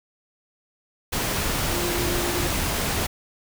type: tone in noise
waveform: sine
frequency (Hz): 349.2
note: F4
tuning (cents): 0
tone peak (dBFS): -28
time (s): 1.73-2.48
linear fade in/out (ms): 10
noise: pink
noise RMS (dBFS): -25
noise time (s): 1.12-3.07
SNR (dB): -6
effects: none